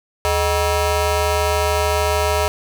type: ring-modulated tone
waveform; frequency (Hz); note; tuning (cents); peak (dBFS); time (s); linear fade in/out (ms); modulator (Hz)
20% pulse; 346.5; F4; -14; -8; 0.25-2.48; 0; 270
effects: none